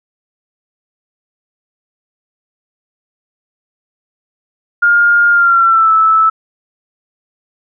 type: tone with pitch glide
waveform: sine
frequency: 1413 to 1310.8 Hz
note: F6 to E6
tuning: +20 to -10 cents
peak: -6 dBFS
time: 4.82-6.3 s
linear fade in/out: 10 ms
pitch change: -130 cents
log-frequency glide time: 5.31-5.92 s
effects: none